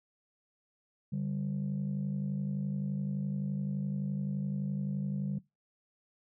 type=tone pair together; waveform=sine; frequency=143.39 / 195.1 Hz; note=D3 / G3; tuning=-41 / -8 cents; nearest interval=perfect fourth; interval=533 cents; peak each=-32 / -33 dBFS; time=1.12-5.39 s; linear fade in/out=10 ms; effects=noise-tail reverb RT60 0.2 s tail -21 dB re dry + tanh soft clip ceiling -27 dBFS